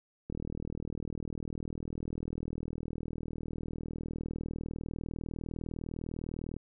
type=click train; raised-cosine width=3 ms; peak=-25 dBFS; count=251; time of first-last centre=0.3-6.566 s; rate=39.9 Hz; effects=none